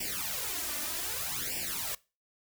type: noise with flanger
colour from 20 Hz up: white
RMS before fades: -35 dBFS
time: 0-1.95 s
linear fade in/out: 5 ms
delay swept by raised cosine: 0.38 to 3.38 ms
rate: 0.64 Hz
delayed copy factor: +0.95
effects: noise-tail reverb RT60 0.3 s tail -22 dB re dry